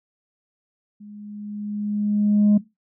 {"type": "tone with level ramp", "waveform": "sine", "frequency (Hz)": 207.7, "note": "G#3", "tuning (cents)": 0, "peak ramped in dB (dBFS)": [-39, -9], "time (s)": [1, 2.58], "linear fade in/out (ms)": 10, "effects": ["noise-tail reverb RT60 0.2 s tail -18 dB re dry", "tanh soft clip ceiling -11 dBFS"]}